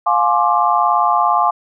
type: chord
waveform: sine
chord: D half-diminished seventh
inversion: first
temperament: just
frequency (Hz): 704.8 / 845.8 / 1057.2 / 1174.7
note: F5 / Ab5 / C6 / D6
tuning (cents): +16 / +31 / +18 / 0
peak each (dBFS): -17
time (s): 0.06-1.51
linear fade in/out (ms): 10
effects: none